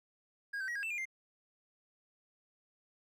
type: tone with pitch steps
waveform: triangle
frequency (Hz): 1632 / 1544 / 1906 / 1634 / 2660 / 2412 / 2102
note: G#6 / G6 / A#6 / G#6 / E7 / D7 / C7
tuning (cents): -31 / -27 / +38 / -29 / +15 / +46 / +7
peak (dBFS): -34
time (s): 0.53-1.055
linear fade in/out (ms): 10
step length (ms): 75
effects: none